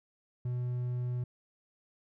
triangle tone, 123.47 Hz, B2, in tune, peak -29 dBFS, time 0.45-1.24 s, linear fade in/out 5 ms, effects none

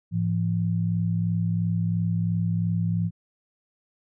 sine tone pair together, 107.09 / 170 Hz, A2 / F3, -46 / -46 cents, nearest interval minor sixth, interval 800 cents, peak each -25 / -24 dBFS, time 0.11-3.11 s, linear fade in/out 50 ms, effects none

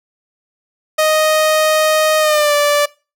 sawtooth tone with pitch glide, 622.3 to 584 Hz, D#5 to D5, 0 to -10 cents, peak -7 dBFS, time 0.98-2.86 s, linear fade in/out 10 ms, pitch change -110 cents, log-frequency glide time 2.19-2.54 s, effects noise-tail reverb RT60 0.3 s tail -22 dB re dry

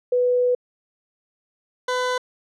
sine / 20% pulse tone pair in turn, 494.5 / 502 Hz, B4 / B4, +2 / +28 cents, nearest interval unison, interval 26 cents, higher second, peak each -16 dBFS, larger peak neither, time 0.12-0.55 / 1.88-2.18 s, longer first, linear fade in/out 5 ms, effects low-pass 6000 Hz 12 dB/octave

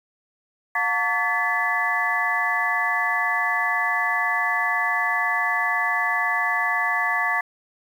sine tone cluster, 718 / 902 / 1140 / 1734 / 1996 Hz, F5 / A5 / C#6 / A6 / B6, +48 / +43 / +48 / -26 / +18 cents, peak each -29 / -29 / -27 / -24 / -25 dBFS, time 0.75-7.41 s, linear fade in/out 5 ms, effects 8-bit

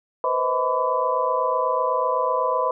sine tone cluster, 488 / 516 / 635 / 1006 / 1151 Hz, B4 / C5 / D#5 / B5 / D6, -21 / -24 / +35 / +32 / -35 cents, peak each -30 / -25 / -27 / -22 / -30 dBFS, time 0.24-2.71 s, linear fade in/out 2 ms, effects none

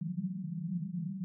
pink band-pass noise, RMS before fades -37 dBFS, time 0.01-1.24 s, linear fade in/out 0 ms, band 160 to 190 Hz, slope 96 dB/octave, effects none

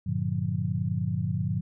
sine chord, G minor seventh, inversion none, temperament equal with one note detuned, 98 / 116.54 / 146.83 / 177.36 Hz, G2 / Bb2 / D3 / F3, 0 / 0 / 0 / +27 cents, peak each -31 dBFS, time 0.06-1.61 s, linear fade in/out 10 ms, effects none

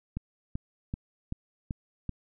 click train, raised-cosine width 5 ms, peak -20 dBFS, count 6, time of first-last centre 0.17-2.093 s, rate 2.6 Hz, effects none

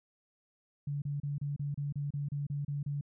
sine tone bursts, 143.5 Hz, D3, 40 cents flat, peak -32 dBFS, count 12, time 0.87-3.011 s, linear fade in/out 5 ms, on 150 ms, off 31 ms, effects none

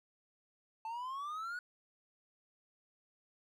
triangle exponential sweep, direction up, 880 to 1480 Hz, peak -37 dBFS, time 0.85-1.59 s, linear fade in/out 2 ms, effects none

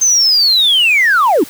sine linear sweep, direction down, 6320 to 242.6 Hz, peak -6 dBFS, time 0.01-1.44 s, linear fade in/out 10 ms, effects tanh soft clip ceiling -5 dBFS + white hiss -34 dBFS RMS until 1.49 s

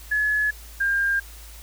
sine tone pair in turn, 1703 / 1602.8 Hz, G#6 / G6, +43 / +38 cents, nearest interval minor second, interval 105 cents, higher first, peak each -19 dBFS, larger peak neither, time 0.11-0.51 / 0.8-1.2 s, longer neither, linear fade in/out 10 ms, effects added 55 Hz sine -41 dBFS peak until 1.62 s + white hiss -46 dBFS RMS until 1.62 s

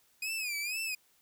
sawtooth tone with vibrato, 2473 Hz, D#7, 11 cents flat, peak -30 dBFS, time 0.22-0.95 s, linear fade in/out 5 ms, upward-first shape sine, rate 2.1 Hz, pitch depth 130 cents each way, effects white hiss -68 dBFS RMS until 1.21 s

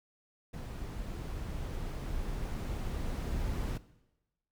brown noise with level ramp, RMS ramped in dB -40 to -34 dBFS, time 0.53-3.78 s, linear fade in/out 10 ms, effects noise-tail reverb RT60 1.0 s tail -18 dB re dry

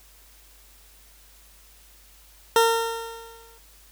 20% pulse tone with exponential decay, 457.7 Hz, A#4, 32 cents flat, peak -9 dBFS, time 2.56-3.58 s, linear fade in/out 1 ms, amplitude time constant 220 ms, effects added 50 Hz sine -54 dBFS peak until 3.91 s + white hiss -54 dBFS RMS until 3.91 s

